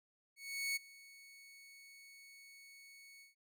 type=tone with ADSR envelope; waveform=sawtooth; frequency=2217 Hz; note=C#7; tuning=in tune; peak=-31 dBFS; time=0.36-3.35 s; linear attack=400 ms; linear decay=18 ms; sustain=-22 dB; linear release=140 ms; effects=none